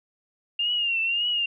sine tone with vibrato, 2794 Hz, F7, in tune, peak -22 dBFS, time 0.59-1.46 s, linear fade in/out 5 ms, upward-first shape triangle, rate 1.8 Hz, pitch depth 92 cents each way, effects none

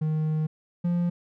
triangle tone pair in turn, 155.56 / 174.19 Hz, D#3 / F3, 0 / -4 cents, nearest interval major second, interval 196 cents, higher second, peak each -21 / -20 dBFS, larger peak second, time 0.01-0.47 / 0.84-1.1 s, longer first, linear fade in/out 10 ms, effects none

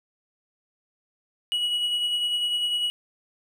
triangle tone with tremolo, 2919 Hz, F#7, 24 cents flat, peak -20 dBFS, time 1.52-2.9 s, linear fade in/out 0 ms, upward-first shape sine, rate 10 Hz, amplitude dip 35%, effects none

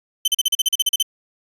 sawtooth tone bursts, 3066 Hz, G7, 39 cents flat, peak -11 dBFS, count 12, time 0.25-1.027 s, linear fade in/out 5 ms, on 29 ms, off 39 ms, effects resampled to 32000 Hz

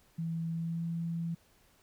sine tone with pitch glide, 164.81 to 167.4 Hz, E3 to E3, 0 to +27 cents, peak -32 dBFS, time 0.18-1.35 s, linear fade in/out 10 ms, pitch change +27 cents, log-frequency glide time 0.5-0.84 s, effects pink hiss -66 dBFS RMS until 1.82 s

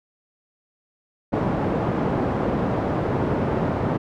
pink band-pass noise, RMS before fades -23 dBFS, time 1.32-3.98 s, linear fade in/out 20 ms, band 110 to 820 Hz, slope 12 dB/octave, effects none

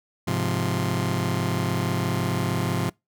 sawtooth chord, F minor, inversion first, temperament just, 104.77 / 130.96 / 174.61 Hz, Ab2 / C3 / F3, +16 / +2 / 0 cents, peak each -24 / -23 / -23 dBFS, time 0.27-2.9 s, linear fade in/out 10 ms, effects noise-tail reverb RT60 0.2 s tail -25 dB re dry

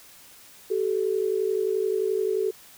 sine tone pair together, 382.6 / 434.1 Hz, G4 / A4, -42 / -23 cents, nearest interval major second, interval 219 cents, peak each -25 dBFS, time 0.7-2.51 s, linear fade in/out 10 ms, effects white hiss -50 dBFS RMS until 2.77 s

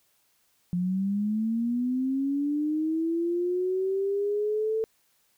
sine linear sweep, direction up, 174.4 to 446 Hz, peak -24 dBFS, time 0.73-4.84 s, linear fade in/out 0 ms, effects white hiss -68 dBFS RMS until 5.37 s

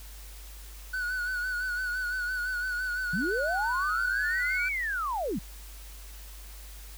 triangle tone with vibrato, 1480 Hz, F#6, in tune, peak -27 dBFS, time 0.93-4.69 s, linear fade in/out 10 ms, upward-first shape sine, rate 5.9 Hz, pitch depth 47 cents each way
sine linear two-way sweep, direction up then down, 148.6 to 2349 to 148.6 Hz, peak -28 dBFS, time 3.13-5.39 s, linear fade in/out 5 ms, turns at 4.68 s
effects added 50 Hz sine -43 dBFS peak until 6.97 s + white hiss -50 dBFS RMS until 6.97 s

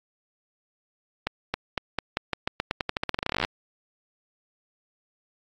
accelerating click train, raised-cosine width 0.3 ms, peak -9 dBFS, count 28, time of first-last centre 1.27-3.449 s, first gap 270 ms, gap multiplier 0.88, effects AAC 48 kbps

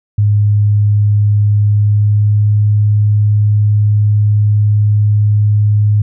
sine tone with pitch glide, 103.83 to 104.73 Hz, G#2 to G#2, 0 to +15 cents, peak -7 dBFS, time 0.18-6.02 s, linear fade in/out 5 ms, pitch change +15 cents, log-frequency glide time 1.61-2.52 s, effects none

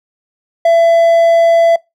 triangle tone, 670 Hz, E5, 28 cents sharp, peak -4 dBFS, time 0.65-1.76 s, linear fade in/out 5 ms, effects noise-tail reverb RT60 0.2 s tail -23 dB re dry

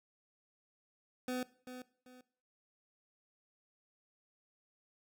25% pulse tone with echo, 252.1 Hz, B3, 36 cents sharp, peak -32 dBFS, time 1.28-1.43 s, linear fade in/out 2 ms, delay 390 ms, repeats 2, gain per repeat -10 dB, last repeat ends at 2.21 s, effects noise-tail reverb RT60 0.5 s tail -19 dB re dry

